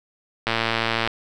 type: click train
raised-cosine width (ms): 0.3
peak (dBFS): -5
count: 70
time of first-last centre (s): 0.47-1.075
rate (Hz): 114
effects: none